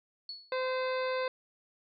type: tone with exponential decay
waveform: sine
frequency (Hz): 4400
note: C#8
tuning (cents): -14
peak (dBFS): -36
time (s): 0.29-0.61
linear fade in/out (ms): 2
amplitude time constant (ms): 69
type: harmonic tone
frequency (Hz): 515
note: C5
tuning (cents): -28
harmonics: 1 / 2 / 3 / 4 / 5 / 7 / 8 / 9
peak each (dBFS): -31 / -37 / -41 / -43 / -45 / -48 / -49 / -50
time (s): 0.52-1.28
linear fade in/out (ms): 2
effects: none